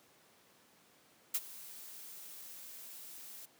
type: noise with ADSR envelope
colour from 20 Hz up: blue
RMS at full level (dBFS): -31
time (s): 1.34-3.46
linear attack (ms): 9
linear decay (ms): 44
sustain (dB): -19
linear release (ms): 12
effects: pink hiss -65 dBFS RMS until 3.59 s + high-pass 200 Hz 12 dB/octave